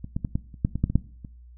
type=clicks; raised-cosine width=5 ms; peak=-21 / -14 / -14 / -12 / -30 / -8 / -15 / -8 / -15 / -6 / -25 dBFS; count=11; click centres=0.044 / 0.165 / 0.248 / 0.355 / 0.542 / 0.649 / 0.756 / 0.84 / 0.9 / 0.956 / 1.248 s; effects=noise-tail reverb RT60 0.5 s tail -20 dB re dry + added 60 Hz sine -45 dBFS peak until 1.57 s